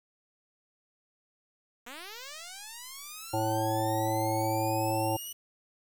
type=linear sweep; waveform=5% pulse; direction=up; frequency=226.9 to 2960 Hz; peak=-30 dBFS; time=1.86-5.33 s; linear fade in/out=10 ms
type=harmonic tone; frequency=110 Hz; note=A2; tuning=in tune; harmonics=1 / 3 / 5 / 7 / 8; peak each=-33 / -33 / -33 / -33 / -33 dBFS; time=3.33-5.17 s; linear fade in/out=10 ms
effects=9-bit